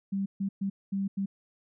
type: tone bursts at uneven times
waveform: sine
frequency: 196 Hz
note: G3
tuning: in tune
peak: -27 dBFS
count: 5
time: 0.12-0.26 / 0.4-0.49 / 0.61-0.7 / 0.92-1.08 / 1.17-1.26 s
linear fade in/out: 10 ms
effects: none